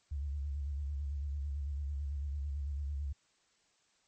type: tone with vibrato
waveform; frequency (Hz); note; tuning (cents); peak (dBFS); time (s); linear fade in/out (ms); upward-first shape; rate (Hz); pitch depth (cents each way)
sine; 71.1; C#2; +45; -34; 0.11-3.13; 10; square; 9; 60
effects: white hiss -72 dBFS RMS until 4.07 s + MP3 32 kbps